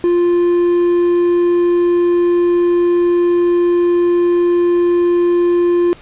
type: tone with quantisation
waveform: triangle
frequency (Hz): 349.2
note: F4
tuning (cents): 0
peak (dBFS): -8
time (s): 0.04-5.93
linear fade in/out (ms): 0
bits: 6
effects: pink hiss -41 dBFS RMS until 6.01 s + resampled to 8000 Hz